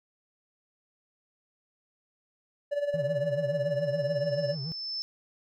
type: tone with tremolo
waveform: triangle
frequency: 577 Hz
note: D5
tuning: 31 cents flat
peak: -22 dBFS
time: 2.71-4.55 s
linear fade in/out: 20 ms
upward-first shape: sine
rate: 18 Hz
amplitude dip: 70%
type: tone with exponential growth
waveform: sine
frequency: 5274 Hz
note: E8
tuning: in tune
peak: -30 dBFS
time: 2.9-5.02 s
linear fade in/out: 0 ms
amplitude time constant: 460 ms
type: tone with vibrato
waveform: triangle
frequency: 146.83 Hz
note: D3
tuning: in tune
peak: -31 dBFS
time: 2.94-4.72 s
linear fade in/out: 0 ms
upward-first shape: sine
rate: 7 Hz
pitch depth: 210 cents each way
effects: none